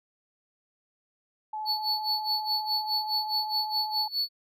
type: tone with vibrato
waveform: sine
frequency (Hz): 859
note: A5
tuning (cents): -42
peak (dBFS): -31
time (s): 1.53-4.08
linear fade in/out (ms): 5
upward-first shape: triangle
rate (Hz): 15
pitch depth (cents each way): 13
type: tone with tremolo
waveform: triangle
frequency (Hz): 4435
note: C#8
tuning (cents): 0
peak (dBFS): -23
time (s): 1.65-4.29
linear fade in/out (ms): 50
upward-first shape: sine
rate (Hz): 4.8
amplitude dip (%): 90
effects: none